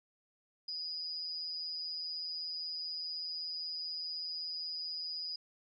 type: tone with amplitude modulation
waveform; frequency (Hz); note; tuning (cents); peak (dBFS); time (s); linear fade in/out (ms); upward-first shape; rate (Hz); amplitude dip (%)
sine; 4942; D#8; -13; -35; 0.68-5.36; 5; sine; 165; 50
effects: none